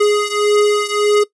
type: beating tone pair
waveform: square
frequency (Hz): 415.3 / 417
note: G#4 / G#4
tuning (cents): 0 / +7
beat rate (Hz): 1.7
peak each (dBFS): -15 / -17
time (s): 0-1.24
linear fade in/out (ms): 10
effects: noise-tail reverb RT60 0.1 s tail -19 dB re dry + resampled to 24000 Hz